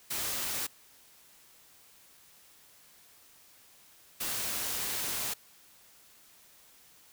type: noise bursts at uneven times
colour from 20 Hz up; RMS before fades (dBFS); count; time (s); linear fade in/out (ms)
white; -34; 2; 0.1-0.67 / 4.2-5.34; 10
effects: white hiss -59 dBFS RMS until 7.12 s